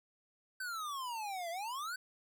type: exponential two-way sweep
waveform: square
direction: down then up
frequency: 1549 to 659.3 to 1549 Hz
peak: -39 dBFS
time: 0.6-1.96 s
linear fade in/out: 5 ms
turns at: 1.5 s
effects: none